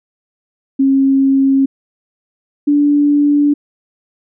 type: tone pair in turn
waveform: sine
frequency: 270.8 / 290.5 Hz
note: C#4 / D4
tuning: -40 / -19 cents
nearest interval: minor second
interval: 121 cents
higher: second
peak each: -8 dBFS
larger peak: neither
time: 0.79-1.66 / 2.67-3.54 s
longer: neither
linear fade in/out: 10 ms
effects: none